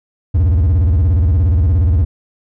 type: tone with vibrato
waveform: triangle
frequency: 82.41 Hz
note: E2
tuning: in tune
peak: -7 dBFS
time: 0.34-2.05 s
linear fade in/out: 10 ms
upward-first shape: square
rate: 17 Hz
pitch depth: 250 cents each way
effects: none